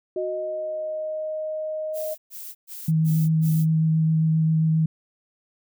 sine tone, 622.3 Hz, D#5, in tune, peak -26 dBFS, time 0.16-2.15 s, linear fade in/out 20 ms
sine tone with exponential decay, 368.3 Hz, F#4, 8 cents flat, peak -25 dBFS, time 0.16-1.31 s, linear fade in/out 2 ms, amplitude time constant 250 ms
violet noise bursts, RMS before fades -37 dBFS, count 5, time 1.93-3.66 s, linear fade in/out 50 ms, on 250 ms, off 120 ms
sine tone with vibrato, 159.3 Hz, D#3, 41 cents sharp, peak -17 dBFS, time 2.88-4.86 s, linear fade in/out 5 ms, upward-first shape sine, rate 7.5 Hz, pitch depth 10 cents each way
effects none

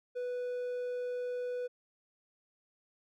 triangle tone, 493.9 Hz, B4, in tune, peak -32 dBFS, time 0.15-1.68 s, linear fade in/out 20 ms, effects none

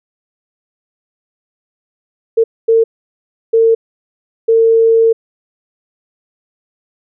sine tone bursts at uneven times, 453.3 Hz, A#4, 48 cents flat, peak -6 dBFS, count 4, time 2.37-2.44 / 2.68-2.84 / 3.53-3.75 / 4.48-5.13 s, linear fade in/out 10 ms, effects none

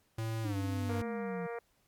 square tone with pitch glide, 112.1 to 98.72 Hz, A2 to G2, +33 to +13 cents, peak -34 dBFS, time 0.18-1.02 s, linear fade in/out 5 ms, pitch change -220 cents, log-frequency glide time 0.43-0.56 s
sine linear sweep, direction down, 303.1 to 170 Hz, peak -37 dBFS, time 0.44-1.47 s, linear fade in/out 10 ms
harmonic tone, 234.5 Hz, A#3, 11 cents sharp, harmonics 2 / 3 / 4 / 5 / 6 / 7 / 8 / 9 / 10, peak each -38 / -45 / -50 / -50 / -50 / -55 / -51 / -57 / -56 dBFS, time 0.89-1.59 s, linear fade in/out 5 ms
effects pink hiss -72 dBFS RMS until 1.87 s + MP3 96 kbps

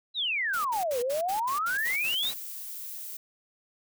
sine exponential two-way sweep, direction down then up, 4042 to 470 to 4042 Hz, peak -26 dBFS, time 0.14-2.33 s, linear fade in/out 50 ms, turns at 1 s
white noise bursts, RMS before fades -39 dBFS, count 10, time 0.53-2.342 s, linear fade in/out 10 ms, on 120 ms, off 68 ms
violet noise, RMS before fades -39 dBFS, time 1.78-3.17 s, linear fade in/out 5 ms
effects none

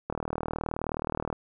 click train, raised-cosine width 1 ms, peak -16 dBFS, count 49, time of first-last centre 0.1-1.328 s, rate 39.1 Hz, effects none

